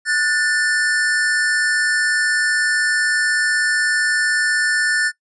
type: tone pair together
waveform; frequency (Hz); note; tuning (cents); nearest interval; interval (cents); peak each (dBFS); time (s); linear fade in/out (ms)
square; 1464.6 / 1772; F#6 / A6; -18 / +12; minor third; 330; -22 / -18; 0.05-5.12; 50
effects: noise-tail reverb RT60 0.1 s tail -19 dB re dry + resampled to 24000 Hz